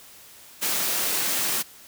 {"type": "high-pass noise", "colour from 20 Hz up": "white", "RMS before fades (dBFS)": -25, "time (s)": [0.61, 1.63], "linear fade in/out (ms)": 20, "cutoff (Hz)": 140, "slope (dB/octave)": 24, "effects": ["white hiss -48 dBFS RMS until 1.87 s"]}